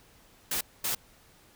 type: noise bursts at uneven times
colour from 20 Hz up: white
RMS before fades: -30 dBFS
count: 2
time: 0.51-0.61 / 0.84-0.95 s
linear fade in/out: 5 ms
effects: pink hiss -59 dBFS RMS until 1.55 s